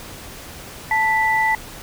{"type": "tone pair together", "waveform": "sine", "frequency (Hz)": [880, 1975.5], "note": ["A5", "B6"], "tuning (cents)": [0, 0], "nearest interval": "octave + major second", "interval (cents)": 1400, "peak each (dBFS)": -18, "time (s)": [0.91, 1.55], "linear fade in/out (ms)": 2, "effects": ["pink hiss -37 dBFS RMS until 1.82 s"]}